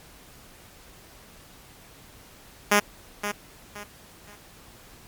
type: tone with echo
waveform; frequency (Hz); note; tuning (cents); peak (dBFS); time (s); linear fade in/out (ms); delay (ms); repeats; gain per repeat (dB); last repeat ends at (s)
5% pulse; 205.9; G#3; -15; -5; 2.71-2.8; 10; 520; 3; -10; 4.36
effects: pink hiss -50 dBFS RMS until 5.07 s + MP3 96 kbps